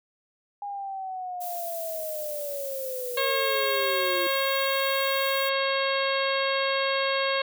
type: linear sweep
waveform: sine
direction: down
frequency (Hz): 817 to 341.4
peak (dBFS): -31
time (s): 0.62-4.27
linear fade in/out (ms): 2
type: noise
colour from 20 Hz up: violet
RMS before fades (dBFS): -37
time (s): 1.4-5.5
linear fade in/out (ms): 20
type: harmonic tone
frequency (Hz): 543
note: C#5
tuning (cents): -36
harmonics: 1 / 2 / 3 / 4 / 5 / 6 / 7 / 8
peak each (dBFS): -27 / -30 / -32 / -33 / -34 / -35 / -35 / -36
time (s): 3.17-7.42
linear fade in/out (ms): 5
effects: none